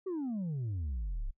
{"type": "exponential sweep", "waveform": "sine", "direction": "down", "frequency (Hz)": [392.6, 30.15], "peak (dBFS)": -30, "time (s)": [0.06, 1.31], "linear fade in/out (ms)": 10, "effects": ["noise-tail reverb RT60 0.1 s tail -24 dB re dry", "tanh soft clip ceiling -32 dBFS"]}